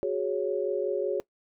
sine chord, F# suspended second, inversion none, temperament equal, 370 / 415.3 / 554.4 Hz, F#4 / G#4 / C#5, 0 / 0 / 0 cents, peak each -30 dBFS, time 0.03-1.2 s, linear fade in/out 0 ms, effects noise-tail reverb RT60 0.1 s tail -21 dB re dry

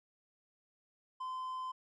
triangle tone, 1029 Hz, C6, 29 cents flat, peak -36 dBFS, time 1.2-1.72 s, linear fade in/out 10 ms, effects resampled to 22050 Hz

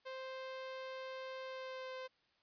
sawtooth tone with pitch glide, 523.3 to 517.6 Hz, C5 to C5, 0 to -19 cents, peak -40 dBFS, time 0.05-2.08 s, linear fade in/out 20 ms, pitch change -19 cents, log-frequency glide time 1.45-1.94 s, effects white hiss -75 dBFS RMS until 2.42 s + resampled to 11025 Hz

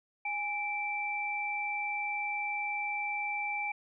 sine tone pair together, 825.9 / 2336 Hz, G#5 / D7, -10 / -10 cents, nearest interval octave + tritone, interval 1800 cents, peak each -36 / -33 dBFS, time 0.25-3.72 s, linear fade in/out 5 ms, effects none

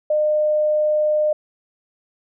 sine tone, 607 Hz, D#5, 43 cents flat, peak -15 dBFS, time 0.1-1.33 s, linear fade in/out 5 ms, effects none

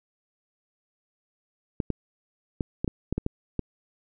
clicks, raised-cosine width 3 ms, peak -13 dBFS, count 9, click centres 1.802 / 1.903 / 2.608 / 2.845 / 2.878 / 3.126 / 3.18 / 3.264 / 3.593 s, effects none

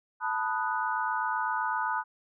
sine chord, B dominant seventh, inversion third, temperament equal, 880 / 987.8 / 1244.5 / 1480 Hz, A5 / B5 / D#6 / F#6, 0 / 0 / 0 / 0 cents, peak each -32 / -32 / -34 / -33 dBFS, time 0.2-2.04 s, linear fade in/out 50 ms, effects none

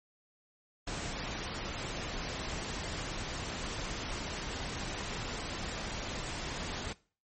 pink noise, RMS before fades -38 dBFS, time 0.87-6.93 s, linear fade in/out 5 ms, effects noise-tail reverb RT60 0.4 s tail -21 dB re dry + MP3 32 kbps

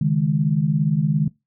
sine chord, C# suspended second, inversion none, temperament just, 138.59 / 155.92 / 207.9 Hz, C#3 / D#3 / G#3, 0 / +4 / +2 cents, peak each -23 / -18 / -23 dBFS, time 0.01-1.28 s, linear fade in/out 5 ms, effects noise-tail reverb RT60 0.2 s tail -20 dB re dry

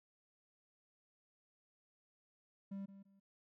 triangle tone with echo, 196.6 Hz, G3, 5 cents sharp, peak -40 dBFS, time 2.71-2.86 s, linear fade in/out 10 ms, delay 170 ms, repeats 2, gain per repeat -12 dB, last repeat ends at 3.2 s, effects none

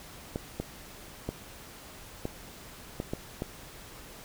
clicks, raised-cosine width 2 ms, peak -18 dBFS, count 7, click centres 0.359 / 0.6 / 1.29 / 2.254 / 3.001 / 3.135 / 3.421 s, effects pink hiss -48 dBFS RMS until 4.24 s

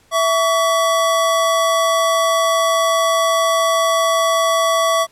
square tone pair together, 659.3 / 1133.8 Hz, E5 / C#6, 0 / +39 cents, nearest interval major sixth, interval 939 cents, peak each -17 dBFS, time 0.11-5.07 s, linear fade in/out 50 ms, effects pink hiss -54 dBFS RMS until 5.11 s + low-pass 12000 Hz 12 dB/octave

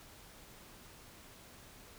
silence, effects pink hiss -56 dBFS RMS until 1.98 s

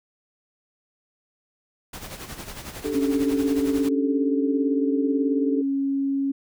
pink noise with tremolo, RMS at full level -35 dBFS, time 1.93-3.89 s, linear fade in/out 5 ms, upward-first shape sine, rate 11 Hz, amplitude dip 60%
sine chord, D suspended fourth, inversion none, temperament equal, 293.7 / 392 / 440 Hz, D4 / G4 / A4, 0 / 0 / 0 cents, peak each -28 / -31 / -27 dBFS, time 2.84-5.62 s, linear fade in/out 10 ms
sine tone with pitch glide, 277.2 to 275.1 Hz, C#4 to C#4, 0 to -13 cents, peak -21 dBFS, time 2.94-6.32 s, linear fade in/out 10 ms, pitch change -13 cents, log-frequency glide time 3.21-5.18 s
effects none

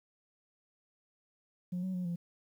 sine tone with pitch steps, 179.1 / 187.1 / 180.6 / 172.5 Hz, F3 / F#3 / F#3 / F3, +44 / +20 / -42 / -21 cents, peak -31 dBFS, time 1.72-2.16 s, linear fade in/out 10 ms, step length 110 ms, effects tanh soft clip ceiling -31 dBFS + 11-bit

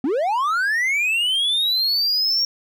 triangle linear sweep, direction up, 236.8 to 5588 Hz, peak -16 dBFS, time 0.04-2.45 s, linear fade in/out 2 ms, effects none

